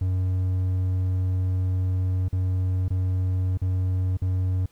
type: tone with dropouts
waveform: triangle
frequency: 92.5 Hz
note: F#2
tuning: in tune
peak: -19 dBFS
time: 0.01-4.66 s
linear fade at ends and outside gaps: 5 ms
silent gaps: 2.284-2.327 / 2.883-2.904 / 3.575-3.616 / 4.171-4.218 s
effects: pink hiss -62 dBFS RMS until 4.71 s